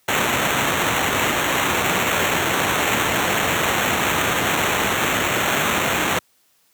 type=noise with sample-and-hold; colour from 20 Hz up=violet; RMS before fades=-20 dBFS; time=0.08-6.19 s; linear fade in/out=5 ms; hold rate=4900 Hz; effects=white hiss -61 dBFS RMS until 6.73 s + high-pass 80 Hz 12 dB/octave